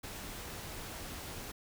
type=noise; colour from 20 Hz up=pink; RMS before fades=-44 dBFS; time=0.03-1.52 s; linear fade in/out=10 ms; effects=none